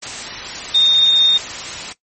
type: tone in noise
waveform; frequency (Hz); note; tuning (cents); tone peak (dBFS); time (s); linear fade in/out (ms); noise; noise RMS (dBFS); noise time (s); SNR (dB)
sine; 3670; A#7; -28; -9; 0.74-1.38; 10; white; -27; 0.02-1.93; +15
effects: noise-tail reverb RT60 0.1 s tail -17 dB re dry + MP3 32 kbps